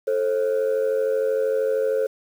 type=tone pair together; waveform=sine; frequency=440 / 533 Hz; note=A4 / C5; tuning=0 / +32 cents; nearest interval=minor third; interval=332 cents; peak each=-20 dBFS; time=0.07-2.07 s; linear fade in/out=10 ms; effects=tanh soft clip ceiling -16 dBFS + 8-bit